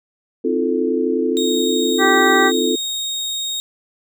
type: chord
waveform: sine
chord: F dominant seventh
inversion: second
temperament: equal with one note detuned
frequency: 261.6 / 317.5 / 349.2 / 440 Hz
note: C4 / Eb4 / F4 / A4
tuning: 0 / +35 / 0 / 0 cents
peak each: -21 / -24 / -21 / -20 dBFS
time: 0.44-2.76 s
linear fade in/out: 10 ms
type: tone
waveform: 30% pulse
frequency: 3729 Hz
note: A#7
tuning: in tune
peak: -19 dBFS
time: 1.37-3.6 s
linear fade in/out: 0 ms
type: harmonic tone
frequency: 389 Hz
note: G4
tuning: 13 cents flat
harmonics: 1 / 2 / 3 / 4 / 5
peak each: -19 / -19 / -19 / -19 / -19 dBFS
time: 1.98-2.52 s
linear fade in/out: 50 ms
effects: none